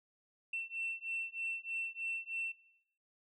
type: beating tone pair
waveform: sine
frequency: 2692 / 2695.2 Hz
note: E7 / E7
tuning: +36 / +38 cents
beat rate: 3.2 Hz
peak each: -40 / -40 dBFS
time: 0.53-2.52 s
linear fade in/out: 5 ms
effects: noise-tail reverb RT60 0.9 s tail -21 dB re dry + tanh soft clip ceiling -31 dBFS